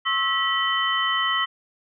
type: tone cluster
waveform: sine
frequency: 1087 / 1306 / 1944 / 3056 Hz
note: C#6 / E6 / B6 / G7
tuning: -34 / -17 / -28 / -45 cents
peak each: -27 / -26 / -25 / -25 dBFS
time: 0.05-1.46 s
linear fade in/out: 20 ms
effects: none